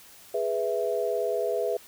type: chord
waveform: sine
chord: E major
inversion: first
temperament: equal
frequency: 415.3 / 493.9 / 659.3 Hz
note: G#4 / B4 / E5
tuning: 0 / 0 / 0 cents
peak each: -29 dBFS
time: 0.34-1.77 s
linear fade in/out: 5 ms
effects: white hiss -51 dBFS RMS until 1.87 s